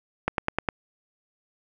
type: click train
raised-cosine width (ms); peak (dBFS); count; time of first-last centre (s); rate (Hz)
0.5; -8; 5; 0.28-0.688; 9.81
effects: none